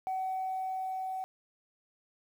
sine tone with level ramp, 755 Hz, F#5, 35 cents sharp, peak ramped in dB -29 to -33 dBFS, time 0.07-1.24 s, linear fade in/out 0 ms, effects tanh soft clip ceiling -28 dBFS + 10-bit

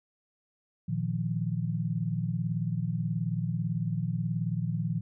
sine chord, Bb suspended fourth, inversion none, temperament equal with one note detuned, 116.54 / 155.56 / 173.91 Hz, Bb2 / Eb3 / F3, 0 / 0 / -7 cents, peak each -32 dBFS, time 0.88-5.01 s, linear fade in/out 10 ms, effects none

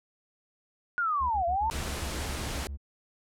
sine linear two-way sweep, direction down then up, 1462 to 669 to 923 Hz, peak -25 dBFS, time 0.98-1.7 s, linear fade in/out 0 ms, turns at 1.46 s
triangle tone bursts, 70 Hz, C#2, 18 cents sharp, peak -32 dBFS, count 12, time 1.2-2.774 s, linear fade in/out 20 ms, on 100 ms, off 34 ms
pink noise, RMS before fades -35 dBFS, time 1.71-2.67 s, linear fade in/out 0 ms
effects low-pass 11000 Hz 12 dB/octave

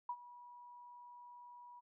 sine tone with ADSR envelope, 971 Hz, B5, 30 cents flat, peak -36 dBFS, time 0.09-1.81 s, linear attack 4 ms, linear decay 61 ms, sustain -17 dB, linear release 24 ms, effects none

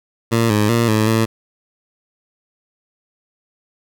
15% pulse tone with pitch steps, 115.1 / 105.5 / 116.9 / 108.6 / 112.1 Hz, A#2 / G#2 / A#2 / A2 / A2, -22 / +28 / +5 / -22 / +33 cents, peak -7 dBFS, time 0.31-1.26 s, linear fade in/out 20 ms, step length 190 ms, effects none

